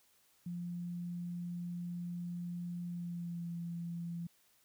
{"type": "tone with pitch glide", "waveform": "sine", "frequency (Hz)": [174.61, 170.52], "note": ["F3", "F3"], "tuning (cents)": [0, -41], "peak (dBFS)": -38, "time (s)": [0.46, 4.27], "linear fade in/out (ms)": 5, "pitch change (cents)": -41, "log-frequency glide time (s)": [2.88, 3.49], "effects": ["white hiss -70 dBFS RMS until 4.64 s"]}